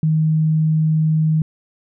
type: tone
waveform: sine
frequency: 157 Hz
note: D#3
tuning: 16 cents sharp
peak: -13 dBFS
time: 0.03-1.42 s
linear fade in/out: 2 ms
effects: none